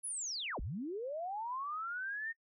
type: linear two-way sweep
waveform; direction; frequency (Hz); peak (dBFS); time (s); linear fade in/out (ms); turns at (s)
sine; down then up; 10770 to 30.07 to 1851; -37; 0.03-2.33; 20; 0.6
effects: noise-tail reverb RT60 0.1 s tail -22 dB re dry